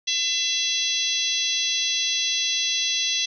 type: harmonic tone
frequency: 673 Hz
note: E5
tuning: 36 cents sharp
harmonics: 3 / 4 / 5 / 6 / 7 / 8 / 9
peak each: -36 / -30 / -25 / -28 / -34 / -35 / -28 dBFS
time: 0.07-3.26 s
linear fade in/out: 10 ms
effects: none